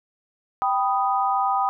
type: chord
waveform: sine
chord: G augmented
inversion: none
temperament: equal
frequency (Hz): 784 / 987.8 / 1244.5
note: G5 / B5 / D#6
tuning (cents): 0 / 0 / 0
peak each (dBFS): -22 / -25 / -24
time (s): 0.62-1.69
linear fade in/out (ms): 0
effects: none